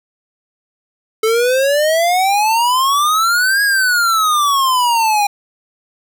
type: exponential two-way sweep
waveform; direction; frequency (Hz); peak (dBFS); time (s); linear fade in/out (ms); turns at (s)
square; up then down; 433.6 to 1664 to 806; -12; 1.23-5.27; 5; 3.63
effects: 8-bit